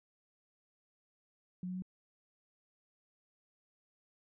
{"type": "tone with pitch steps", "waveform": "sine", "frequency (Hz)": [181.3, 183.19, 185.11], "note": ["F#3", "F#3", "F#3"], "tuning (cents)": [-35, -17, 1], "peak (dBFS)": -37, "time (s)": [1.63, 1.822], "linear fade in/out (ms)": 2, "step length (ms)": 64, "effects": []}